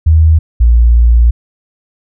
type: tone pair in turn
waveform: sine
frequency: 79.5 / 58.44 Hz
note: D#2 / A#1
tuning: +38 / +5 cents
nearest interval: perfect fourth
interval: 533 cents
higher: first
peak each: -3 dBFS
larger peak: neither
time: 0.06-0.39 / 0.6-1.31 s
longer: second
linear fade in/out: 10 ms
effects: none